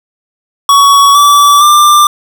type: tone with pitch steps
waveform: square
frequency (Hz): 1123 / 1154.6 / 1187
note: C#6 / D6 / D6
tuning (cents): +22 / -30 / +18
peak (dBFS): -3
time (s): 0.69-2.07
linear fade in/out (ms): 2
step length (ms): 460
effects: none